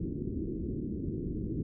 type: low-pass noise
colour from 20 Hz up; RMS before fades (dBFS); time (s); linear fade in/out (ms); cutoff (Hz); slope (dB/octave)
white; -35; 0-1.63; 5; 370; 48
effects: none